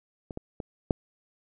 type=clicks; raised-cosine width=2 ms; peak=-24 / -21 / -21 / -9 dBFS; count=4; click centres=0.308 / 0.374 / 0.602 / 0.908 s; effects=none